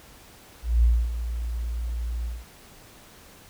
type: tone with ADSR envelope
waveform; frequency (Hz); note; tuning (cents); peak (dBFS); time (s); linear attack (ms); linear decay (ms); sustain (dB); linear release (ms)
sine; 58.27; A#1; 0; -14; 0.62-2.46; 210; 260; -12; 210
effects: pink hiss -50 dBFS RMS until 3.49 s